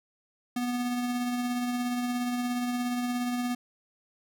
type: tone with tremolo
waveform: square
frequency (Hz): 245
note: B3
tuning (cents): -14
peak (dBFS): -27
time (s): 0.56-3.55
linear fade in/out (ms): 5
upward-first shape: triangle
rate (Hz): 17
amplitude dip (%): 35
effects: none